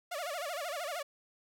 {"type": "tone with vibrato", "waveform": "sawtooth", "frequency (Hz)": 637, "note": "D#5", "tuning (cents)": 41, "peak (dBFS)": -32, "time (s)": [0.11, 1.03], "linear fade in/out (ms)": 10, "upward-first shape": "sine", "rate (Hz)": 13, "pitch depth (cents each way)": 220, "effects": []}